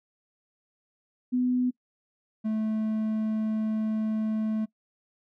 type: tone pair in turn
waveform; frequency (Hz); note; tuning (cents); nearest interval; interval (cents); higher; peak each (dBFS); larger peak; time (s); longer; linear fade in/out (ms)
sine / triangle; 250 / 217.7; B3 / A3; +21 / -18; major second; 239; first; -22 / -23; first; 1.32-1.71 / 2.44-4.66; second; 20
effects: noise-tail reverb RT60 0.1 s tail -22 dB re dry